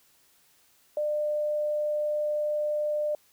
sine tone, 599 Hz, D5, 34 cents sharp, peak -25 dBFS, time 0.97-3.15 s, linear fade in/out 2 ms, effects white hiss -63 dBFS RMS until 3.32 s

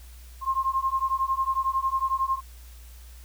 sine beating tone pair, 1060 / 1071 Hz, C6 / C6, +22 / +40 cents, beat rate 11 Hz, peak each -26 dBFS, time 0.41-2.41 s, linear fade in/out 50 ms, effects added 60 Hz sine -43 dBFS peak until 3.24 s + white hiss -54 dBFS RMS until 3.24 s

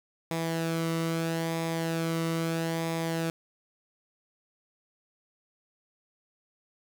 sawtooth tone with flanger, 164.5 Hz, E3, 3 cents flat, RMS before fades -30 dBFS, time 0.31-3.3 s, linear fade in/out 0 ms, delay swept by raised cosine 0.68 to 1.21 ms, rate 0.77 Hz, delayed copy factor -0.5, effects none

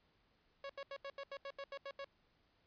sawtooth tone bursts, 554.4 Hz, C#5, in tune, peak -40 dBFS, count 11, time 0.64-2.045 s, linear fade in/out 2 ms, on 55 ms, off 80 ms, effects pink hiss -75 dBFS RMS until 2.66 s + resampled to 11025 Hz

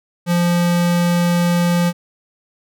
square tone, 173.9 Hz, F3, 7 cents flat, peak -14 dBFS, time 0.26-1.93 s, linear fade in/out 50 ms, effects none

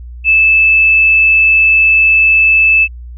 sine tone, 2624 Hz, E7, 9 cents flat, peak -5 dBFS, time 0.24-2.88 s, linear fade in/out 50 ms, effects added 60 Hz sine -26 dBFS peak until 3.17 s

